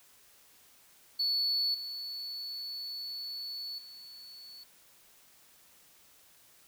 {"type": "tone with level steps", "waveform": "triangle", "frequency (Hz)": 4435, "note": "C#8", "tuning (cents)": 0, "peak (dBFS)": [-25, -36, -46], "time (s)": [1.19, 4.64], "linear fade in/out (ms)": 10, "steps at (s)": [1.74, 3.78], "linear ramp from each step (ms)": 5, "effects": ["tanh soft clip ceiling -23 dBFS", "white hiss -61 dBFS RMS until 6.67 s"]}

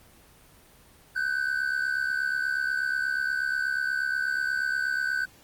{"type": "tone pair together", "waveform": "triangle", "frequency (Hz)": [1502, 1570.3], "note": ["F#6", "G6"], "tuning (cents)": [26, 3], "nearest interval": "minor second", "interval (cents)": 77, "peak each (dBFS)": [-25, -28], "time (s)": [1.15, 5.26], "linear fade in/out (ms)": 20, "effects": ["pink hiss -55 dBFS RMS until 5.43 s", "Opus 24 kbps"]}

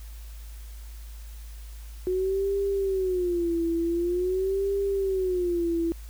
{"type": "tone with vibrato", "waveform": "sine", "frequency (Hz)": 364.1, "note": "F#4", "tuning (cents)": -28, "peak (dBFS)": -23, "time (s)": [2.07, 5.92], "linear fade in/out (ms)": 0, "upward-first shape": "sine", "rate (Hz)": 0.46, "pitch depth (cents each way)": 150, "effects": ["added 54 Hz sine -38 dBFS peak until 6.09 s", "white hiss -53 dBFS RMS until 6.09 s"]}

